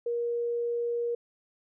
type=tone; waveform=sine; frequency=473.4 Hz; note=A#4; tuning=27 cents sharp; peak=-27 dBFS; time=0.06-1.15 s; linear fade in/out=5 ms; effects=none